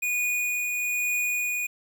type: tone with tremolo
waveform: square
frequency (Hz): 2459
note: D#7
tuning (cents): -21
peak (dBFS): -24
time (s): 0.02-1.67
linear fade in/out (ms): 10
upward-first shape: triangle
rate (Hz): 1.1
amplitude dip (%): 30
effects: 9-bit